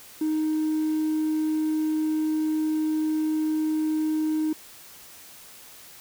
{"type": "tone", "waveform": "triangle", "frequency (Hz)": 311.1, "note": "D#4", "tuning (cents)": 0, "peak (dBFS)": -19, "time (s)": [0.21, 4.53], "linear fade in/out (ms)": 5, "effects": ["tanh soft clip ceiling -18 dBFS", "white hiss -47 dBFS RMS until 6 s"]}